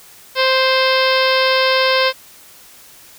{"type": "harmonic tone", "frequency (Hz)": 523.3, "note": "C5", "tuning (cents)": 0, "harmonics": [1, 2, 3, 4, 5, 6, 7, 8, 9, 10], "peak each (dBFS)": [-16, -19, -21, -22, -23, -24, -24, -25, -26, -26], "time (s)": [0.35, 2.13], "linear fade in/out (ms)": 50, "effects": ["white hiss -43 dBFS RMS until 3.18 s"]}